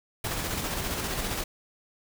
pink noise with tremolo, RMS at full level -30 dBFS, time 0.24-1.44 s, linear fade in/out 5 ms, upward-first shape square, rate 15 Hz, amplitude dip 30%, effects none

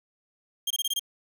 sawtooth tone bursts, 3209 Hz, G7, 40 cents sharp, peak -22 dBFS, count 6, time 0.67-0.995 s, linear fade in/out 5 ms, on 35 ms, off 23 ms, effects none

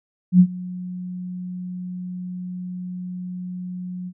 sine tone with ADSR envelope, 181 Hz, F#3, 38 cents flat, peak -6 dBFS, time 0.32-4.13 s, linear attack 78 ms, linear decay 67 ms, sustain -22 dB, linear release 56 ms, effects none

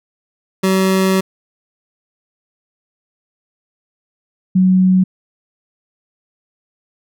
25% pulse / sine tone pair in turn, 189.8 / 185.89 Hz, F#3 / F#3, +44 / +8 cents, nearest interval unison, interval 36 cents, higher first, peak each -8 dBFS, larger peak neither, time 0.63-1.21 / 4.55-5.04 s, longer first, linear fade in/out 10 ms, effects none

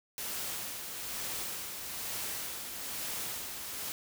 white noise with tremolo, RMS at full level -37 dBFS, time 0.18-3.92 s, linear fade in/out 0 ms, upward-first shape sine, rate 1.1 Hz, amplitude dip 40%, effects none

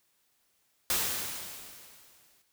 white noise with exponential decay, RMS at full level -27 dBFS, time 0.9-2.42 s, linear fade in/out 1 ms, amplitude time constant 330 ms, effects white hiss -72 dBFS RMS until 2.52 s

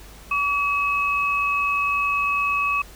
sine tone pair together, 1139.4 / 2569 Hz, C#6 / E7, +47 / -45 cents, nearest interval octave + major second, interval 1408 cents, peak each -22 dBFS, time 0.31-2.82 s, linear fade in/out 5 ms, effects added 50 Hz sine -44 dBFS peak until 2.95 s + pink hiss -46 dBFS RMS until 2.95 s

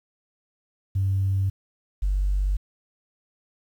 sine tone pair in turn, 96.7 / 48.24 Hz, G2 / G1, -23 / -27 cents, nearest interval octave, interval 1204 cents, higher first, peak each -19 dBFS, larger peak neither, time 0.95-1.5 / 2.02-2.57 s, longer neither, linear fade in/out 10 ms, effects tanh soft clip ceiling -16 dBFS + 9-bit

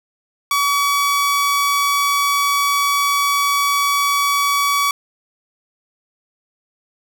sawtooth tone, 1137 Hz, C#6, 44 cents sharp, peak -11 dBFS, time 0.51-4.91 s, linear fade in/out 2 ms, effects none

